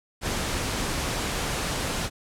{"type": "noise", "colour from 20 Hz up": "pink", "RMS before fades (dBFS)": -28, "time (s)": [0.21, 2.1], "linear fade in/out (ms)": 50, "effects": ["low-pass 10000 Hz 12 dB/octave"]}